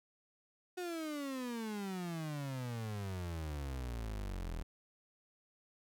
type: exponential sweep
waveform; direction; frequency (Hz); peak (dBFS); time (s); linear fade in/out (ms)
35% pulse; down; 367 to 39.4; -37; 0.77-4.63; 10
effects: none